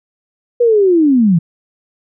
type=linear sweep; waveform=sine; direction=down; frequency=491.2 to 156.2 Hz; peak=-7 dBFS; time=0.6-1.39 s; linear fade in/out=10 ms; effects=none